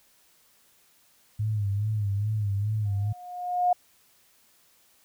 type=tone with vibrato; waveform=sine; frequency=103.83 Hz; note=G#2; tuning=in tune; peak=-24 dBFS; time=1.39-3.13 s; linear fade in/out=10 ms; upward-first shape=sine; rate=2.4 Hz; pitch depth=82 cents each way
type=tone with exponential growth; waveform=sine; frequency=717 Hz; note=F5; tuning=45 cents sharp; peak=-17 dBFS; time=2.85-3.73 s; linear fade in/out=5 ms; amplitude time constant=190 ms
effects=white hiss -62 dBFS RMS until 5.04 s